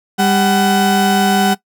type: tone pair together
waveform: 35% pulse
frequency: 198.85 / 750 Hz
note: G3 / F#5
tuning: +25 / +23 cents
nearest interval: octave + major seventh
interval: 2298 cents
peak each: -12 dBFS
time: 0.18-1.55 s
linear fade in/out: 20 ms
effects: noise-tail reverb RT60 0.1 s tail -19 dB re dry